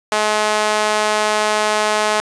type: tone with high-pass filter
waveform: sawtooth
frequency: 212.8 Hz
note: G#3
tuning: 42 cents sharp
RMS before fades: -17 dBFS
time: 0.12-2.2 s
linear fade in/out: 0 ms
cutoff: 690 Hz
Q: 1.2
effects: resampled to 22050 Hz + 7-bit